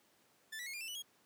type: tone with pitch steps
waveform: sawtooth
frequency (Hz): 1760 / 1952.8 / 2167 / 2404 / 2668 / 2960 / 3284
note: A6 / B6 / C#7 / D7 / E7 / F#7 / G#7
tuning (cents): 0 / -20 / -40 / +40 / +20 / 0 / -20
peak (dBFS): -39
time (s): 0.52-1.024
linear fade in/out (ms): 10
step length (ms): 72
effects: pink hiss -70 dBFS RMS until 1.25 s + high-pass 200 Hz 12 dB/octave